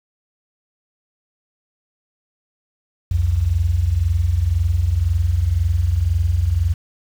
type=tone pair together; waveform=sine; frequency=65.9 / 87.84 Hz; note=C2 / F2; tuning=+13 / +11 cents; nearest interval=perfect fourth; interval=498 cents; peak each=-20 / -16 dBFS; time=3.11-6.74 s; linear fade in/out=5 ms; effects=7-bit